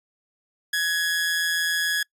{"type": "tone with amplitude modulation", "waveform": "sawtooth", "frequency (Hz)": 1678, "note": "G#6", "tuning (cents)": 17, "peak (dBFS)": -16, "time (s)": [0.73, 2.03], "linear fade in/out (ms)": 5, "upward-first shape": "sine", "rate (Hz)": 167, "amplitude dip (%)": 45, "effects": ["noise-tail reverb RT60 0.1 s tail -26 dB re dry", "resampled to 32000 Hz"]}